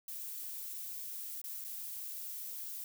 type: noise with dropouts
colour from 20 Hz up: violet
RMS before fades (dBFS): -43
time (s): 0.08-2.84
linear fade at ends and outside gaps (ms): 2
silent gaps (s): 1.416-1.44 / 1.642-1.647
effects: none